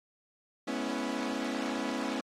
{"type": "chord", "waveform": "sawtooth", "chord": "C# minor seventh", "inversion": "second", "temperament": "equal with one note detuned", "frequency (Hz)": [212.3, 246.9, 277.2, 329.6], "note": ["G#3", "B3", "C#4", "E4"], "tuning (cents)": [38, 0, 0, 0], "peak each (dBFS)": [-36, -32, -32, -35], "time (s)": [0.67, 2.21], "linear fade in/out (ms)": 10, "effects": ["low-pass 7000 Hz 12 dB/octave", "AAC 48 kbps"]}